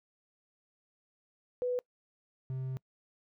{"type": "tone pair in turn", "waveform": ["sine", "triangle"], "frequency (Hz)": [495.4, 130.72], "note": ["B4", "C3"], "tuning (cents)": [5, -1], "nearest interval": "octave + major seventh", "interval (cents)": 2306, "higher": "first", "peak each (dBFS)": [-29, -32], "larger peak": "first", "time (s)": [[1.62, 1.79], [2.5, 2.77]], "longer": "second", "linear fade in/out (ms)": 0, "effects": ["noise-tail reverb RT60 0.1 s tail -25 dB re dry"]}